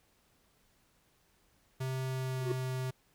square tone with pitch glide, 130.81 to 129.46 Hz, C3 to C3, 0 to -18 cents, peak -34 dBFS, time 1.8-2.91 s, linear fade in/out 10 ms, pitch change -18 cents, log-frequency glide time 2.03-2.58 s
triangle tone with exponential growth, 368.7 Hz, F#4, 6 cents flat, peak -25 dBFS, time 2.35-2.52 s, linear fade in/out 5 ms, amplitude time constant 35 ms
effects pink hiss -70 dBFS RMS until 3.14 s

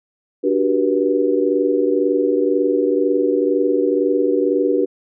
sine chord, G major seventh, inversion second, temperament equal with one note detuned, 293.7 / 370 / 392 / 483.7 Hz, D4 / F#4 / G4 / B4, 0 / 0 / 0 / -36 cents, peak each -20 / -20 / -20 / -19 dBFS, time 0.43-4.86 s, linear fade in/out 20 ms, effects none

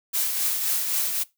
blue noise with tremolo, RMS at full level -23 dBFS, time 0.13-1.24 s, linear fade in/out 20 ms, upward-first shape triangle, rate 3.8 Hz, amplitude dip 45%, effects noise-tail reverb RT60 0.2 s tail -20 dB re dry

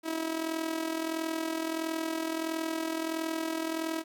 sawtooth tone with amplitude modulation, 323.2 Hz, E4, 34 cents flat, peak -24 dBFS, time 0.03-4.04 s, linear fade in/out 50 ms, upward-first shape sine, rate 41.5 Hz, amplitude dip 65%, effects 11-bit

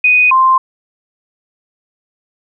sine tone pair in turn, 2489 / 1046.5 Hz, D#7 / C6, 0 / 0 cents, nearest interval octave + minor third, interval 1500 cents, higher first, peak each -6 dBFS, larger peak neither, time 0.04-0.31 / 0.31-0.58 s, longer neither, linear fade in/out 5 ms, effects none

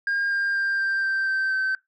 sine tone with pitch steps, 1614 / 1601.9 / 1589.9 / 1578 / 1566.2 / 1554.5 / 1542.9 Hz, G#6 / G6 / G6 / G6 / G6 / G6 / G6, -50 / +37 / +24 / +11 / -2 / -15 / -28 cents, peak -19 dBFS, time 0.07-1.75 s, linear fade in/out 2 ms, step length 240 ms, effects noise-tail reverb RT60 0.2 s tail -24 dB re dry + tanh soft clip ceiling -20 dBFS

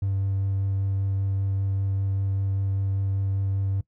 triangle tone with vibrato, 97.6 Hz, G2, 7 cents flat, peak -20 dBFS, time 0.02-3.81 s, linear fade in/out 5 ms, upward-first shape sine, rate 5.1 Hz, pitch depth 8 cents each way, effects noise-tail reverb RT60 0.1 s tail -21 dB re dry + tanh soft clip ceiling -16 dBFS

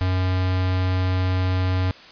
square tone with notch filter, 92.5 Hz, F#2, in tune, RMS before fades -21 dBFS, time 0.01-1.91 s, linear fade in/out 0 ms, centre 380 Hz, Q 1.9, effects white hiss -44 dBFS RMS until 2.11 s + resampled to 11025 Hz

